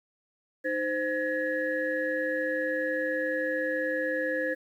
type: tone cluster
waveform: sine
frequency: 309.4 / 519 / 1686 / 1880 Hz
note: D#4 / C5 / G#6 / A#6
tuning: -10 / -14 / +26 / +14 cents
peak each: -34 / -29 / -31 / -38 dBFS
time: 0.64-4.55 s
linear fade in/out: 20 ms
effects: tanh soft clip ceiling -16 dBFS + 10-bit